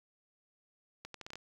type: accelerating click train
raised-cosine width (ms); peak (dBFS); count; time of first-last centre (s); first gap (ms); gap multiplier
0.2; -27; 7; 1.05-1.356; 93; 0.75
effects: 9-bit